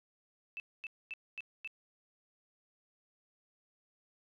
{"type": "tone bursts", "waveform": "sine", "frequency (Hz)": 2637, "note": "E7", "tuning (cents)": 0, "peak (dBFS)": -39, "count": 5, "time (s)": [0.57, 1.675], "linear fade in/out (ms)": 0, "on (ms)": 29, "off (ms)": 240, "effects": []}